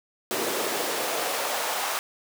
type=noise with high-pass filter sweep; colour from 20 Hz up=pink; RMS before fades=-28 dBFS; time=0.31-1.99 s; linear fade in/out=0 ms; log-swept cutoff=340 to 810 Hz; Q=1.8; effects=none

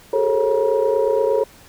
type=tone cluster; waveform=sine; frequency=383.6 / 419.5 / 448.2 / 542 / 954 Hz; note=G4 / G#4 / A4 / C#5 / A#5; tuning=-37 / +17 / +32 / -39 / +40 cents; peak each=-26 / -21 / -19 / -19 / -27 dBFS; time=0.13-1.44 s; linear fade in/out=5 ms; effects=tanh soft clip ceiling -5 dBFS + pink hiss -47 dBFS RMS until 1.68 s

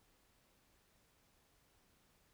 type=silence; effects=pink hiss -73 dBFS RMS until 2.33 s

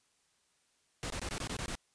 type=noise bursts; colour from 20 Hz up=pink; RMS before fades=-38 dBFS; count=8; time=1.03-1.753 s; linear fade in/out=0 ms; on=72 ms; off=21 ms; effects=white hiss -73 dBFS RMS until 1.94 s + resampled to 22050 Hz

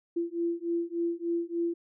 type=beating tone pair; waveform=sine; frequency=338.3 / 341.7 Hz; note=E4 / F4; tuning=+45 / -38 cents; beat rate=3.4 Hz; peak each=-31 dBFS; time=0.16-1.74 s; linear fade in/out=10 ms; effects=none

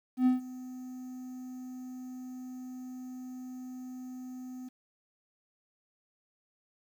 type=tone with ADSR envelope; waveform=triangle; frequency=254 Hz; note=B3; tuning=49 cents sharp; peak=-18 dBFS; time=0.17-4.69 s; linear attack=92 ms; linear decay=140 ms; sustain=-20 dB; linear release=11 ms; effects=10-bit

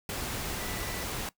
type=tone in noise; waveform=sine; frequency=1975.5 Hz; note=B6; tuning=in tune; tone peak=-44 dBFS; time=0.61-1.03 s; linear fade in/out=2 ms; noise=pink; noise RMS=-35 dBFS; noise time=0.09-1.29 s; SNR=-12 dB; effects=noise-tail reverb RT60 0.1 s tail -19 dB re dry

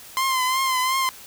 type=tone with vibrato; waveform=sawtooth; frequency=1039 Hz; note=C6; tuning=12 cents flat; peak=-16 dBFS; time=0.17-1.09 s; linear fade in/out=0 ms; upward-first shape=triangle; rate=2.8 Hz; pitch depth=55 cents each way; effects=white hiss -43 dBFS RMS until 1.26 s

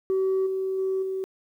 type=tone with level steps; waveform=sine; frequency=380.9 Hz; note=G4; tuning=50 cents flat; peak=-19 / -24 / -22 / -26 dBFS; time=0.1-1.24 s; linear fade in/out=0 ms; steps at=0.46 / 0.78 / 1.02 s; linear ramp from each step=10 ms; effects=tanh soft clip ceiling -19 dBFS + 10-bit

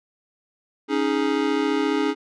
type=chord; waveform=square; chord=C# suspended second; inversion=none; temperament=just; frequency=277.2 / 311.8 / 415.8 Hz; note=C#4 / D#4 / G#4; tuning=0 / +4 / +2 cents; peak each=-25 dBFS; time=0.88-2.15 s; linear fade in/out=50 ms; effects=low-pass 4000 Hz 12 dB/octave

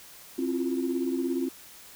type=tone cluster; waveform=sine; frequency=265.2 / 336.9 / 354 Hz; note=C4 / E4 / F4; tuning=+23 / +38 / +23 cents; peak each=-28 / -31 / -31 dBFS; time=0.38-1.49 s; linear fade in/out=10 ms; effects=tanh soft clip ceiling -17 dBFS + white hiss -49 dBFS RMS until 1.95 s

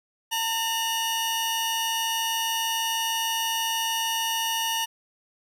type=tone pair together; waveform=sawtooth; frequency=906.6 / 2900 Hz; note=A#5 / F#7; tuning=-48 / -35 cents; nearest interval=octave + minor sixth; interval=2013 cents; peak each=-24 dBFS; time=0.31-4.86 s; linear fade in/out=20 ms; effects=none

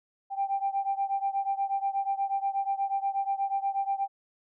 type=beating tone pair; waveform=sine; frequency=785 / 793.3 Hz; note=G5 / G5; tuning=+2 / +20 cents; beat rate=8.3 Hz; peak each=-28 / -30 dBFS; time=0.3-4.08 s; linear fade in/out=50 ms; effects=tanh soft clip ceiling -19 dBFS

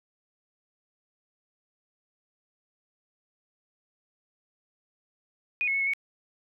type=tone with pitch steps; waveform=sine; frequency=2470 / 2183 / 2203 / 2183 / 2226 Hz; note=D#7 / C#7 / C#7 / C#7 / C#7; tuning=-13 / -27 / -11 / -27 / +7 cents; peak=-24 dBFS; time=5.61-5.935 s; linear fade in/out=0 ms; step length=65 ms; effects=none

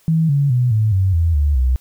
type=tone with pitch steps; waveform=sine; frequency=161.6 / 141.5 / 123.89 / 108.48 / 94.98 / 83.17 / 72.82 / 63.76 Hz; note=E3 / C#3 / B2 / A2 / F#2 / E2 / D2 / C2; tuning=-34 / +36 / +6 / -24 / +46 / +16 / -14 / -44 cents; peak=-12 dBFS; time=0.08-1.76 s; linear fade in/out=0 ms; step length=210 ms; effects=white hiss -55 dBFS RMS until 1.8 s

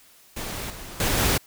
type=noise with level steps; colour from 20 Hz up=pink; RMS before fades=-32 / -39 / -23 / -21 dBFS; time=0.36-1.38 s; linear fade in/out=10 ms; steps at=0.7 / 1 / 1.18 s; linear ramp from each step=2 ms; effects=white hiss -54 dBFS RMS until 1.46 s

